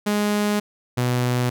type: tone pair in turn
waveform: sawtooth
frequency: 207.7 / 123.76 Hz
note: G#3 / B2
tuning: 0 / +4 cents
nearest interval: major sixth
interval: 896 cents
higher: first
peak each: -15 dBFS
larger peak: neither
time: 0.06-0.6 / 0.97-1.5 s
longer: first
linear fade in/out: 10 ms
effects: none